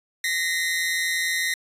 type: tone pair together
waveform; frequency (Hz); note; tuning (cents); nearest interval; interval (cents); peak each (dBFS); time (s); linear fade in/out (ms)
sawtooth; 1864.7 / 2036; A#6 / C7; 0 / -48; major second; 152; -21 / -23; 0.24-1.54; 2
effects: resampled to 32000 Hz